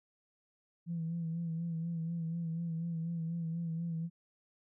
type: tone with vibrato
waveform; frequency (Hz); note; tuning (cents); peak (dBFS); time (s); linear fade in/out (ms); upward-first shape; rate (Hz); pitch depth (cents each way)
sine; 166.2; E3; +15; -33; 0.86-4.1; 50; sine; 4.1; 44
effects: tanh soft clip ceiling -29 dBFS